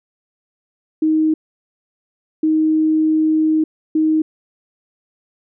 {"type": "tone bursts at uneven times", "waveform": "sine", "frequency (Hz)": 313.4, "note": "D#4", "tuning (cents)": 13, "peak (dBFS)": -12, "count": 3, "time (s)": [[1.02, 1.34], [2.43, 3.64], [3.95, 4.22]], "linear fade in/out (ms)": 5, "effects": []}